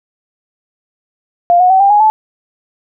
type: tone with pitch steps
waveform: sine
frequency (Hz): 698.5 / 729.4 / 761.7 / 795.4 / 830.7 / 867.4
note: F5 / F#5 / G5 / G5 / G#5 / A5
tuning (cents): 0 / -25 / -50 / +25 / 0 / -25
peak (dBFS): -5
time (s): 1.5-2.1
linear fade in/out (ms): 0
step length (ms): 100
effects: none